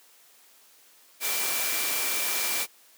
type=tone in noise; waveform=sine; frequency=2346 Hz; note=D7; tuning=2 cents flat; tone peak=-35 dBFS; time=1.2-2.67 s; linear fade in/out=50 ms; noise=white; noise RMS=-28 dBFS; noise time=1.2-2.67 s; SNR=-10 dB; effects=white hiss -57 dBFS RMS until 2.97 s + high-pass 300 Hz 12 dB/octave